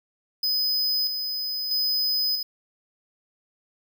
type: tone with tremolo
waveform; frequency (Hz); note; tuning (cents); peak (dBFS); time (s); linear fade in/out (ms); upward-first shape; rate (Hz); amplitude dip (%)
square; 5020; D#8; +15; -22; 0.43-2.43; 5; square; 0.78; 45
effects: 9-bit